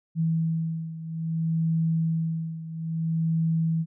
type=beating tone pair; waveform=sine; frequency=162.6 / 163.2 Hz; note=E3 / E3; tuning=-23 / -17 cents; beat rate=0.6 Hz; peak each=-25 / -29 dBFS; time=0.15-3.86 s; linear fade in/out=50 ms; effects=none